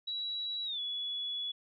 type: tone with pitch glide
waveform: sine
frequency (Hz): 3903 to 3398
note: B7 to G#7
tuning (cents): -21 to +39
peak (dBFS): -34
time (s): 0.07-1.52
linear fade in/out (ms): 10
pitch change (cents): -240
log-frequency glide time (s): 0.65-0.8
effects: none